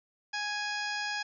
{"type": "harmonic tone with a mistuned harmonic", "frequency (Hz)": 830.6, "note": "G#5", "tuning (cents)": 0, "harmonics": [1, 2, 3, 4, 5, 6, 7, 8], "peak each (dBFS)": [-38, -35, -40, -44, -47, -39, -49, -48], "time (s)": [0.33, 1.23], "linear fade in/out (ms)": 10, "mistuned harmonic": 7, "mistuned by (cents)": -62, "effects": []}